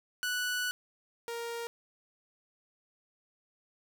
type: tone pair in turn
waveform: sawtooth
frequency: 1480 / 467.4 Hz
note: F#6 / A#4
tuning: 0 / +5 cents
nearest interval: octave + minor sixth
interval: 1995 cents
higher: first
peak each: -27 / -32 dBFS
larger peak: first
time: 0.23-0.71 / 1.28-1.67 s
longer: first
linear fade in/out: 0 ms
effects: none